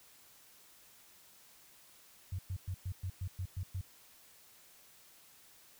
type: tone bursts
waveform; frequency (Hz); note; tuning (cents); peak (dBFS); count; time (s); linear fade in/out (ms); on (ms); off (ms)
sine; 92.5; F#2; 0; -35; 9; 2.32-3.812; 5; 68; 110
effects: white hiss -61 dBFS RMS until 5.79 s